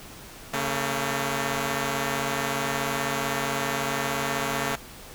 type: tone pair together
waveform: 5% pulse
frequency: 138.59 / 225.6 Hz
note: C#3 / A3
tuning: 0 / +44 cents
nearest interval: minor sixth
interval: 844 cents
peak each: -17 dBFS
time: 0.53-4.76 s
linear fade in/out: 10 ms
effects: pink hiss -44 dBFS RMS until 5.14 s